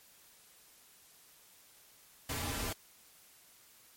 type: noise with comb filter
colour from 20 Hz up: pink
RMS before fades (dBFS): -37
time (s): 2.29-2.73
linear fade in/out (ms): 5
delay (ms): 5.5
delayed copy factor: -0.75
effects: white hiss -61 dBFS RMS until 3.96 s + MP3 64 kbps